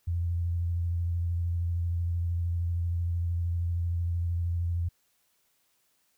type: tone with vibrato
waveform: sine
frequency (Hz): 85.8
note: F2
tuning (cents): -30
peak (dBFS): -26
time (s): 0.07-4.89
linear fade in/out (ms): 10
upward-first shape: triangle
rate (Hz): 13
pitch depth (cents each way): 29
effects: white hiss -71 dBFS RMS until 6.17 s